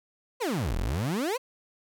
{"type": "exponential two-way sweep", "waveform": "30% pulse", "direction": "down then up", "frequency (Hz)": [550, 36.88, 550], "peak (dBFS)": -24, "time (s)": [0.4, 1.38], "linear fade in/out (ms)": 20, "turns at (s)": 0.77, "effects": []}